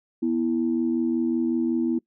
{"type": "tone pair together", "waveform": "sine", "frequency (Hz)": [244.2, 329.6], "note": ["B3", "E4"], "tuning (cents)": [-19, 0], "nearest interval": "perfect fourth", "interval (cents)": 519, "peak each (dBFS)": -23, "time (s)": [0.22, 1.99], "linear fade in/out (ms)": 10, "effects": ["noise-tail reverb RT60 0.1 s tail -22 dB re dry", "tanh soft clip ceiling -13 dBFS"]}